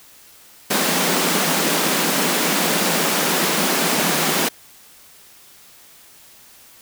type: high-pass noise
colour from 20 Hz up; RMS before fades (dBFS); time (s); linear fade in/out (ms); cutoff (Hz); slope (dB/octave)
pink; -19; 0.7-4.49; 10; 160; 96
effects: white hiss -47 dBFS RMS until 6.81 s